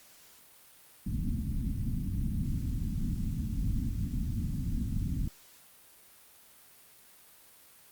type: low-pass noise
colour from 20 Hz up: pink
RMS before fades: -32 dBFS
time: 1.06-5.28 s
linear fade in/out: 5 ms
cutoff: 260 Hz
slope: 48 dB/octave
effects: white hiss -57 dBFS RMS until 7.91 s + Opus 48 kbps